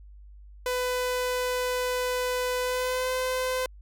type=tone with pitch glide; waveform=sawtooth; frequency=500 to 512 Hz; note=B4 to C5; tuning=+21 to -38 cents; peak=-22 dBFS; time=0.66-3.66 s; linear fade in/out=2 ms; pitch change=+41 cents; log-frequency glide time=2.61-3.11 s; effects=added 50 Hz sine -45 dBFS peak until 3.81 s